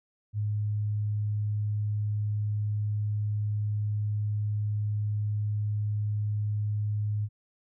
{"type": "tone", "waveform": "sine", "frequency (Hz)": 104.9, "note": "G#2", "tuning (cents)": 18, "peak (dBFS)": -26, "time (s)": [0.33, 7.29], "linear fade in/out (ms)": 50, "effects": []}